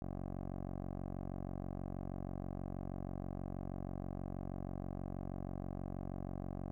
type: tone with low-pass filter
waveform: 10% pulse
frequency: 46.25 Hz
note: F#1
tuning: in tune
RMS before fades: -43 dBFS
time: 0.02-6.71 s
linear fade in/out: 0 ms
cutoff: 720 Hz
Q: 1.2
effects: 12-bit